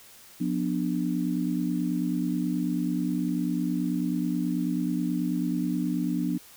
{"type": "chord", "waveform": "sine", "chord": "B diminished", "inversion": "second", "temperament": "just", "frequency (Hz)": [177.8, 246.9, 296.3], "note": ["F3", "B3", "D4"], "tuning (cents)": [31, 0, 15], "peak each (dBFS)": -29, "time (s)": [0.4, 6.38], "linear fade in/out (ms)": 10, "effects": ["white hiss -51 dBFS RMS until 6.56 s"]}